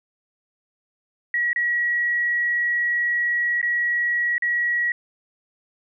sine tone with dropouts, 1917 Hz, A#6, 48 cents sharp, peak -19 dBFS, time 1.34-4.92 s, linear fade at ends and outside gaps 2 ms, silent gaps 1.531-1.56 / 3.615-3.628 / 4.381-4.422 s, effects none

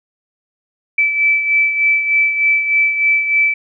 sine beating tone pair, 2314 / 2317.3 Hz, D7 / D7, -26 / -24 cents, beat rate 3.3 Hz, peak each -12 / -20 dBFS, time 0.98-3.54 s, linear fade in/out 5 ms, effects none

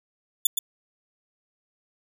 5% pulse tone with echo, 3487 Hz, A7, 16 cents flat, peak -8 dBFS, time 0.45-0.47 s, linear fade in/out 5 ms, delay 120 ms, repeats 1, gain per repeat -6 dB, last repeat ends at 0.59 s, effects none

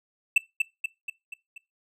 triangle tone with echo, 2657 Hz, E7, 13 cents sharp, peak -13 dBFS, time 0.36-0.38 s, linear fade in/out 5 ms, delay 240 ms, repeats 5, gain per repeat -5 dB, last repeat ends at 1.58 s, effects noise-tail reverb RT60 0.2 s tail -20 dB re dry

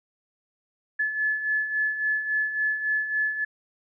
sine beating tone pair, 1720 / 1723.6 Hz, A6 / A6, -40 / -36 cents, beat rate 3.6 Hz, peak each -31 / -24 dBFS, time 0.99-3.45 s, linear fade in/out 10 ms, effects none

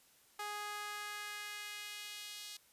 sawtooth tone with high-pass filter sweep, 415.3 Hz, G#4, in tune, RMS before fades -45 dBFS, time 0.39-2.57 s, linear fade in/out 5 ms, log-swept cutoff 920 to 3800 Hz, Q 1.4, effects white hiss -67 dBFS RMS until 2.72 s + resampled to 32000 Hz

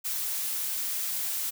blue noise, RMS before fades -31 dBFS, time 0.04-1.51 s, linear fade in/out 20 ms, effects none

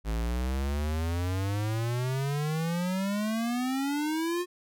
square exponential sweep, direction up, 53.1 to 361.2 Hz, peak -28 dBFS, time 0.04-4.46 s, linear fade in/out 50 ms, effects none

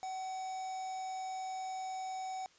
triangle tone with quantisation, 755 Hz, F#5, 35 cents sharp, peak -36 dBFS, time 0.03-2.46 s, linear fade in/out 0 ms, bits 8, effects white hiss -65 dBFS RMS until 2.58 s + resampled to 16000 Hz

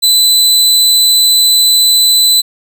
sawtooth tone, 4007 Hz, B7, 24 cents sharp, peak -3 dBFS, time 0.02-2.42 s, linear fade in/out 20 ms, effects none

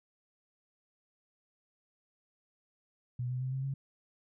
sine tone with pitch steps, 123.47 / 126.58 / 129.76 / 133.02 / 136.37 Hz, B2 / B2 / C3 / C3 / C#3, 0 / +43 / -14 / +29 / -28 cents, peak -32 dBFS, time 3.19-3.74 s, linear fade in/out 5 ms, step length 110 ms, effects none

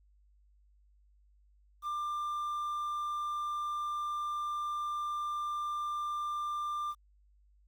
triangle tone with quantisation, 1191 Hz, D6, 24 cents sharp, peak -31 dBFS, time 1.82-6.95 s, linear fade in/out 50 ms, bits 10, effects added 50 Hz sine -62 dBFS peak until 7.67 s

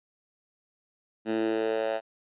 10% pulse tone with high-pass filter sweep, 110.8 Hz, A2, 13 cents sharp, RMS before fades -28 dBFS, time 1.25-2.01 s, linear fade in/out 50 ms, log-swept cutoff 260 to 650 Hz, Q 3.4, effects resampled to 8000 Hz

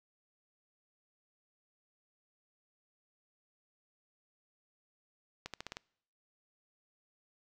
accelerating click train, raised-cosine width 0.2 ms, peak -23 dBFS, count 6, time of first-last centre 5.46-5.769 s, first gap 77 ms, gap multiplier 0.89, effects noise-tail reverb RT60 0.7 s tail -26 dB re dry

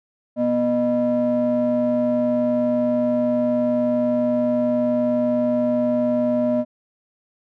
triangle ring-modulated tone, 184.2 Hz, F#3, 7 cents flat, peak -12 dBFS, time 0.36-6.65 s, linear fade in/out 50 ms, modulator 428 Hz, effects none

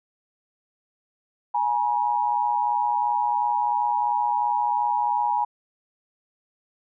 sine tone pair together, 836 / 958.9 Hz, G#5 / A#5, +11 / +49 cents, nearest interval major second, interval 238 cents, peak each -23 dBFS, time 1.54-5.45 s, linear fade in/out 10 ms, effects none

